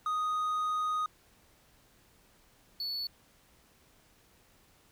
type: tone pair in turn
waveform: triangle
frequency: 1244.5 / 4435 Hz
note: D#6 / C#8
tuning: 0 / 0 cents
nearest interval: octave + minor seventh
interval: 2200 cents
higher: second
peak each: -27 / -32 dBFS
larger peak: first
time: 0.06-1.06 / 2.8-3.07 s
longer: first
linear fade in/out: 2 ms
effects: pink hiss -64 dBFS RMS until 4.91 s